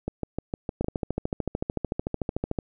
two click trains, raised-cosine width 2 ms, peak -15 / -13 dBFS, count 6 / 25, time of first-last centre 0.08-0.845 / 0.81-2.588 s, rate 6.54 / 13.5 Hz, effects none

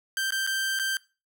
sawtooth tone with dropouts, 1568 Hz, G6, in tune, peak -22 dBFS, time 0.17-0.97 s, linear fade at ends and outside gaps 1 ms, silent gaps 0.306-0.322 / 0.466-0.473 / 0.79-0.796 s, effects noise-tail reverb RT60 0.3 s tail -21 dB re dry

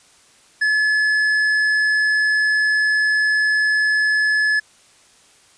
triangle tone with tanh clipping, 1715 Hz, A6, 45 cents flat, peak -16 dBFS, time 0.61-4.6 s, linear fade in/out 10 ms, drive 11 dB, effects white hiss -52 dBFS RMS until 5.57 s + resampled to 22050 Hz

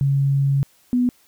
sine tone pair in turn, 138.59 / 246.9 Hz, C#3 / B3, 0 / 0 cents, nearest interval minor seventh, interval 1000 cents, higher second, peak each -15 dBFS, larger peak neither, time 0.01-0.63 / 0.93-1.09 s, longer first, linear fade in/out 0 ms, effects white hiss -57 dBFS RMS until 1.27 s

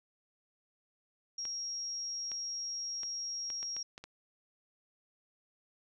sine tone, 5600 Hz, F8, 4 cents sharp, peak -36 dBFS, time 1.38-3.83 s, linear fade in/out 5 ms
clicks, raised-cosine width 0.2 ms, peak -29 dBFS, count 8, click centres 1.453 / 2.317 / 3.033 / 3.502 / 3.629 / 3.766 / 3.979 / 4.04 s
effects none

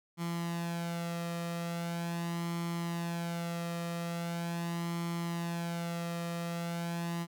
sawtooth tone with flanger, 170 Hz, F3, 46 cents flat, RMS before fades -36 dBFS, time 0.17-7.27 s, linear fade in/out 50 ms, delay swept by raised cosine 0.93 to 1.61 ms, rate 0.41 Hz, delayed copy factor +0.6, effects none

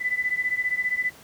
sine beating tone pair, 1992 / 2007 Hz, B6 / B6, +14 / +27 cents, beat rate 15 Hz, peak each -25 / -27 dBFS, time 0-1.11 s, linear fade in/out 20 ms, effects pink hiss -49 dBFS RMS until 1.23 s + high-pass 80 Hz 12 dB/octave

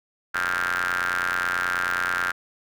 sawtooth ring-modulated tone, 89.3 Hz, F2, 39 cents sharp, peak -16 dBFS, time 0.34-2.32 s, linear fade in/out 10 ms, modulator 1490 Hz, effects none

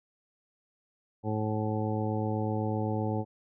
harmonic tone, 107.9 Hz, A2, 33 cents flat, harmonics 1 / 2 / 3 / 4 / 5 / 7 / 8, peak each -31 / -34 / -36 / -37 / -38 / -39 / -40 dBFS, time 1.23-3.25 s, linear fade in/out 50 ms, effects none

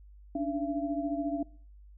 sine tone cluster, 284.6 / 298.7 / 676 Hz, C#4 / D4 / E5, +46 / +29 / +43 cents, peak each -32 / -34 / -35 dBFS, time 0.35-1.43 s, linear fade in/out 5 ms, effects noise-tail reverb RT60 0.5 s tail -23 dB re dry + added 50 Hz sine -50 dBFS peak until 1.97 s

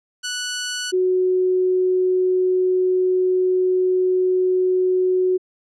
10% pulse / sine tone pair in turn, 1479 / 368.8 Hz, F#6 / F#4, -1 / -6 cents, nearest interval 2 octaves, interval 2405 cents, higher first, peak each -15 dBFS, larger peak neither, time 0.23-0.92 / 0.92-5.38 s, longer second, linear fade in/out 20 ms, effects low-pass 8000 Hz 12 dB/octave

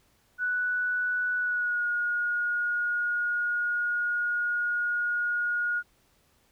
sine tone with pitch glide, 1480 to 1438.7 Hz, F#6 to F#6, 0 to -49 cents, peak -25 dBFS, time 0.38-5.83 s, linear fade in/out 50 ms, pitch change -49 cents, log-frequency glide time 1.37-1.87 s, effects pink hiss -66 dBFS RMS until 6.51 s

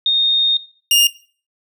sine / sawtooth tone pair in turn, 3688 / 2827 Hz, A#7 / F7, -19 / +20 cents, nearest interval perfect fourth, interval 461 cents, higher first, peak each -12 / -7 dBFS, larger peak second, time 0.06-0.57 / 0.91-1.07 s, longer first, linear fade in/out 2 ms, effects noise-tail reverb RT60 0.4 s tail -17 dB re dry

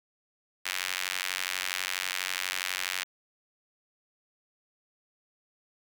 sawtooth tone with high-pass filter, 92.2 Hz, F#2, 6 cents flat, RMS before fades -33 dBFS, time 0.65-3.04 s, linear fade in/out 10 ms, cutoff 2100 Hz, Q 1.3, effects none

